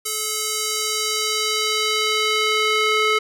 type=tone with band-pass filter sweep; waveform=square; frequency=431.2 Hz; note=A4; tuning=35 cents flat; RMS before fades=-21 dBFS; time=0.05-3.19 s; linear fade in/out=10 ms; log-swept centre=9300 to 2100 Hz; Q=1; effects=none